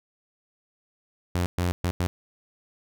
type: tone bursts at uneven times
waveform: sawtooth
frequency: 88.5 Hz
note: F2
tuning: 23 cents sharp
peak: -19 dBFS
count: 4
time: 1.35-1.46 / 1.58-1.72 / 1.84-1.91 / 2-2.07 s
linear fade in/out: 0 ms
effects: none